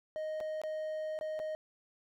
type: tone with dropouts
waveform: triangle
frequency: 622.3 Hz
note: D#5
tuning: in tune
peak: -33 dBFS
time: 0.16-1.55 s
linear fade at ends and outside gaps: 0 ms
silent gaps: 0.403-0.409 / 0.616-0.636 / 1.189-1.211 / 1.392-1.399 s
effects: none

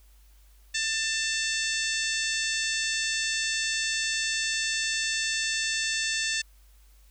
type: harmonic tone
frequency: 890 Hz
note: A5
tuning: 20 cents sharp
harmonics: 2 / 3 / 4 / 5 / 6 / 7 / 8 / 9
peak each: -31 / -33 / -34 / -35 / -36 / -36 / -37 / -38 dBFS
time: 0.74-6.42 s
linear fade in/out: 10 ms
effects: added 50 Hz sine -53 dBFS peak until 7.1 s + white hiss -64 dBFS RMS until 7.1 s

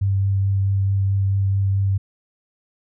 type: tone with vibrato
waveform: sine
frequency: 97.9 Hz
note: G2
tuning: 2 cents flat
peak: -16 dBFS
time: 0.01-1.98 s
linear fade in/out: 10 ms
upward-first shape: triangle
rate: 4.6 Hz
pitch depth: 13 cents each way
effects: none

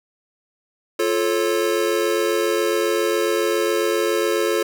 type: chord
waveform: square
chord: F augmented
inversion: none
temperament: just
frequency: 349.2 / 436.5 / 545.7 Hz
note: F4 / A4 / C#5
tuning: 0 / -14 / -27 cents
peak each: -23 / -22 / -25 dBFS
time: 0.99-4.63 s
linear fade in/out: 5 ms
effects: none

